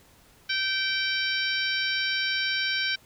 harmonic tone with a mistuned harmonic, 774 Hz, G5, 22 cents flat, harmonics 2 / 3 / 4 / 5 / 6 / 7, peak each -29 / -31 / -32 / -33 / -34 / -34 dBFS, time 0.49-2.96 s, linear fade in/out 10 ms, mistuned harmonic 7, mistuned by +28 cents, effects pink hiss -57 dBFS RMS until 3.05 s

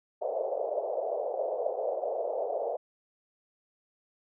white band-pass noise, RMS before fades -32 dBFS, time 0.21-2.77 s, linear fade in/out 10 ms, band 470 to 670 Hz, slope 48 dB/octave, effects none

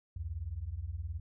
sine beating tone pair, 68 / 87 Hz, C#2 / F2, -33 / -6 cents, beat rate 19 Hz, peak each -40 / -38 dBFS, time 0.16-1.2 s, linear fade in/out 5 ms, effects none

